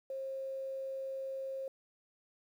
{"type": "tone with quantisation", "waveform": "sine", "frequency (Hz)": 535, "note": "C5", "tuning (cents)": 38, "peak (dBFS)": -37, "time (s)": [0.1, 1.68], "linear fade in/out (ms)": 2, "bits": 11, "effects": []}